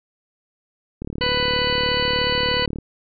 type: click train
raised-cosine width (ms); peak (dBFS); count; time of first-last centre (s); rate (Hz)
3; -16; 66; 1.02-2.786; 36.8
type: harmonic tone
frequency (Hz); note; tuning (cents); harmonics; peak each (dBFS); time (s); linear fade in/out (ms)
496.5; B4; +9; 1 / 2 / 3 / 4 / 5 / 6 / 8 / 9; -24 / -27 / -29 / -27 / -33 / -24 / -33 / -27; 1.21-2.66; 5
effects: none